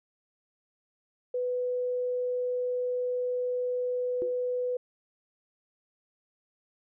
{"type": "tone", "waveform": "sine", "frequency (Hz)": 496.8, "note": "B4", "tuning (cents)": 10, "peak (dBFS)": -27, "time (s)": [1.34, 4.77], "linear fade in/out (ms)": 5}
{"type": "tone with exponential decay", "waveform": "sine", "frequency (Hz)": 361.2, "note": "F#4", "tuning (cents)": -42, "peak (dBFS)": -29, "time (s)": [4.22, 4.37], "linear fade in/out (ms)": 0, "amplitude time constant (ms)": 31}
{"effects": []}